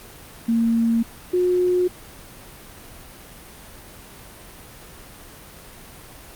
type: tone pair in turn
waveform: sine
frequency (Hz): 229.7 / 360.6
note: A#3 / F#4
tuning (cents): -25 / -45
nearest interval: minor sixth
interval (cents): 780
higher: second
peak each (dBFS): -16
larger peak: neither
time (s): 0.48-1.03 / 1.33-1.88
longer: neither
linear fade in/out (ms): 10
effects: pink hiss -42 dBFS RMS until 6.35 s + Opus 32 kbps

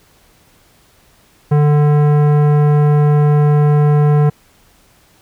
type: tone with tanh clipping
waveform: sine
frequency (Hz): 147.9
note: D3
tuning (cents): +13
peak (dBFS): -10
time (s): 1.51-4.3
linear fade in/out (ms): 10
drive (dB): 16
effects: pink hiss -51 dBFS RMS until 5.21 s

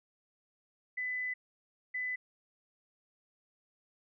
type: tone bursts at uneven times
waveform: sine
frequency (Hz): 2003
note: B6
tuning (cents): +24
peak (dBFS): -33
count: 2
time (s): 0.97-1.34 / 1.94-2.16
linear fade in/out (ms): 10
effects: none

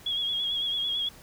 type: tone with vibrato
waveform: sine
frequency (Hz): 3322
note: G#7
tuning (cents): 0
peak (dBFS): -26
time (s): 0.06-1.09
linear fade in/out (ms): 5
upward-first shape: sine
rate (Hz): 9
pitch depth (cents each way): 43
effects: pink hiss -51 dBFS RMS until 1.22 s

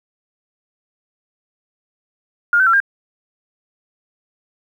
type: tone with pitch steps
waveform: sine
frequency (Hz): 1416 / 1528 / 1356 / 1604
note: F6 / G6 / E6 / G6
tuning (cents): +23 / -45 / +49 / +39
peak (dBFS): -10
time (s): 2.53-2.802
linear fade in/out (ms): 2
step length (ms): 68
effects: 8-bit

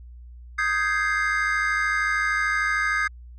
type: chord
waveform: triangle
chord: Ab major seventh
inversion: second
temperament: equal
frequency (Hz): 1244.5 / 1568 / 1661.2 / 2093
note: Eb6 / G6 / Ab6 / C7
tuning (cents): 0 / 0 / 0 / 0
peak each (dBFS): -25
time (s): 0.58-3.08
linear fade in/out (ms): 10
effects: added 60 Hz sine -40 dBFS peak until 3.38 s + resampled to 22050 Hz

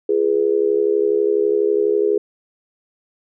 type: tone with amplitude modulation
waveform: sine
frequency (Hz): 415.3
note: G#4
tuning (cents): 0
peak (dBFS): -10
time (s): 0.09-2.18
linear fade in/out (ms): 5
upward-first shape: sine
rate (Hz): 72.1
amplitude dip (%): 90
effects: none

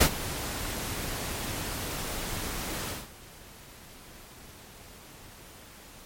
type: noise with ADSR envelope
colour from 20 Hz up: pink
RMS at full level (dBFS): -18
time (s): 0-3.09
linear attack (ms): 14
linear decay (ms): 77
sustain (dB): -16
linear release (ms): 200
effects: pink hiss -49 dBFS RMS until 6.05 s + MP3 64 kbps

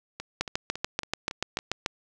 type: two click trains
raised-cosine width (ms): 0.2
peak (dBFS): -18 / -9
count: 6 / 11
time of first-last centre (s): 0.2-1.589 / 0.41-1.861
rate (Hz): 3.6 / 6.89
effects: none

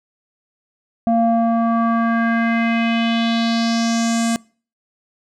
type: tone with low-pass filter sweep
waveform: square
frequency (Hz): 230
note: A#3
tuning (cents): -23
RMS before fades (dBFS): -17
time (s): 1.07-4.36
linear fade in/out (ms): 0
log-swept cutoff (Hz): 630 to 8600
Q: 3.2
effects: noise-tail reverb RT60 0.4 s tail -24 dB re dry

